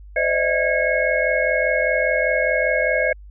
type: tone cluster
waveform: sine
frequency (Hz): 515 / 598 / 643 / 1640 / 2179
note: C5 / D5 / E5 / G#6 / C#7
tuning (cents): -28 / +31 / -43 / -22 / -30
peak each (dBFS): -23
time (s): 0.16-3.13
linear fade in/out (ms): 5
effects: added 50 Hz sine -38 dBFS peak until 3.3 s